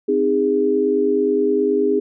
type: chord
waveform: sine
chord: Ab major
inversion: first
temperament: equal with one note detuned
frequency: 261.6 / 311.1 / 408.6 Hz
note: C4 / Eb4 / Ab4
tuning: 0 / 0 / -28 cents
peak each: -22 / -22 / -16 dBFS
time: 0.08-2 s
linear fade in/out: 10 ms
effects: none